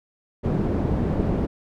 white low-pass noise, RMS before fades -23 dBFS, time 0.43-1.47 s, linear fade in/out 20 ms, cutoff 280 Hz, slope 12 dB/octave, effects none

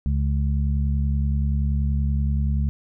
harmonic tone, 70.5 Hz, C#2, 30 cents sharp, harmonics 1 / 2 / 3, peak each -20 / -26 / -30 dBFS, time 0.06-2.69 s, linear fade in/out 0 ms, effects none

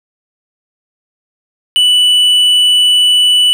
triangle tone with tanh clipping, 2969 Hz, F#7, 5 cents sharp, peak -7 dBFS, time 1.76-3.53 s, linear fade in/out 0 ms, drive 9 dB, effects none

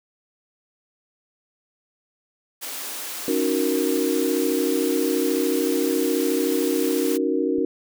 white high-pass noise, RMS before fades -32 dBFS, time 2.61-7.18 s, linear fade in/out 20 ms, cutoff 230 Hz, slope 96 dB/octave
sine chord, D# minor seventh, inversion third, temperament equal, 277.2 / 311.1 / 370 / 466.2 Hz, C#4 / D#4 / F#4 / A#4, 0 / 0 / 0 / 0 cents, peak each -25 dBFS, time 3.28-7.65 s, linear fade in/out 2 ms
click, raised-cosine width 3 ms, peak -28 dBFS, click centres 7.584 s
effects none

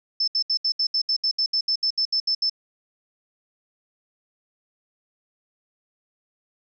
sine tone bursts, 5274 Hz, E8, in tune, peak -19 dBFS, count 16, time 0.2-2.497 s, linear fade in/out 5 ms, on 77 ms, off 71 ms, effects none

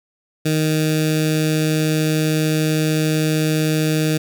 15% pulse tone with notch filter, 155.56 Hz, D#3, in tune, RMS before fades -18 dBFS, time 0.45-4.18 s, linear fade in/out 10 ms, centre 960 Hz, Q 0.53, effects none

